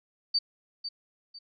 sine tone with echo, 4600 Hz, D8, 37 cents flat, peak -22 dBFS, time 0.34-0.39 s, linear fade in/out 10 ms, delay 500 ms, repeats 2, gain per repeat -10 dB, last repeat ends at 1.39 s, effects none

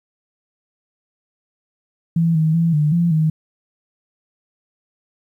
sine tone with pitch steps, 166.2 / 157.9 / 166.7 / 150.1 / 171 / 157 Hz, E3 / D#3 / E3 / D3 / F3 / D#3, +15 / +26 / +20 / +38 / -36 / +16 cents, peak -13 dBFS, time 2.16-3.3 s, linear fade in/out 5 ms, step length 190 ms, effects 9-bit

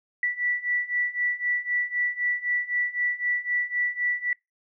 sine beating tone pair, 1958 / 1961.9 Hz, B6 / B6, -15 / -12 cents, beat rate 3.9 Hz, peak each -28 / -26 dBFS, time 0.23-4.33 s, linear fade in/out 2 ms, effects noise-tail reverb RT60 0.2 s tail -26 dB re dry

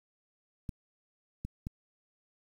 clicks, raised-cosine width 5 ms, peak -24 dBFS, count 3, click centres 0.692 / 1.45 / 1.669 s, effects 9-bit

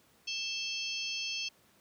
harmonic tone with a mistuned harmonic, 880 Hz, A5, in tune, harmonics 3 / 4 / 5 / 6 / 7, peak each -39 / -40 / -40 / -41 / -44 dBFS, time 0.27-1.49 s, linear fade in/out 10 ms, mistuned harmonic 4, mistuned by -150 cents, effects pink hiss -65 dBFS RMS until 1.8 s + high-pass 100 Hz 12 dB/octave

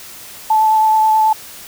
sine tone with vibrato, 872 Hz, A5, 16 cents flat, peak -9 dBFS, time 0.5-1.33 s, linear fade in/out 5 ms, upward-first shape triangle, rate 9.3 Hz, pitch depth 15 cents each way, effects white hiss -35 dBFS RMS until 1.67 s

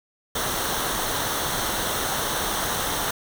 pink noise with comb filter, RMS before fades -26 dBFS, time 0.35-3.11 s, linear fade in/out 5 ms, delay 0.41 ms, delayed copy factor -0.6, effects none

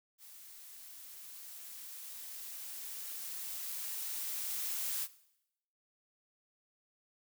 blue noise with level ramp, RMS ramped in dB -54 to -36 dBFS, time 0.18-5.08 s, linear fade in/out 50 ms, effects noise-tail reverb RT60 0.8 s tail -18 dB re dry

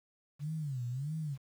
sine tone with vibrato, 138.59 Hz, C#3, in tune, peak -34 dBFS, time 0.39-1.38 s, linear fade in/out 50 ms, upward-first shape sine, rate 1.6 Hz, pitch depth 240 cents each way, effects 10-bit

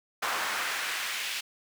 brown noise with high-pass filter sweep, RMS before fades -32 dBFS, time 0.22-1.41 s, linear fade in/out 10 ms, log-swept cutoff 1100 to 2700 Hz, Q 1.3, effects none

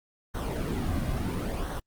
brown noise with flanger, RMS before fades -30 dBFS, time 0.34-1.8 s, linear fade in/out 10 ms, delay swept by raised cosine 0.4 to 2.3 ms, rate 0.73 Hz, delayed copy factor -0.6, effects Opus 32 kbps

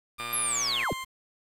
20% pulse tone with pitch glide, 1200 to 1050.7 Hz, D6 to C6, +37 to +7 cents, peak -29 dBFS, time 0.18-1.05 s, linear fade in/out 20 ms, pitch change -230 cents, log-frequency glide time 0.44-0.86 s
click train, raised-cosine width 0.3 ms, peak -22 dBFS, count 76, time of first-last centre 0.2-0.836 s, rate 118 Hz
sine linear sweep, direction down, 11580 to 48.02 Hz, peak -26 dBFS, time 0.33-0.93 s, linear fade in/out 0 ms
effects resampled to 32000 Hz + 8-bit

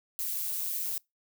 violet noise with amplitude modulation, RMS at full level -30 dBFS, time 0.19-0.98 s, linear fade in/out 0 ms, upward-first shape sine, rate 177 Hz, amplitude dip 65%, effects noise-tail reverb RT60 0.2 s tail -25 dB re dry

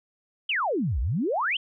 sine exponential two-way sweep, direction down then up, 3230 to 53.7 to 3230 Hz, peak -23 dBFS, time 0.49-1.57 s, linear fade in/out 5 ms, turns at 1 s, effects none

